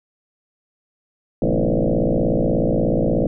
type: tone with frequency modulation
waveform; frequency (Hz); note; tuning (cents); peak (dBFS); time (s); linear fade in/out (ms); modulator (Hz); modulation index
sine; 159.4; D#3; +42; -15; 1.42-3.27; 2; 56.6; 7.8
effects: none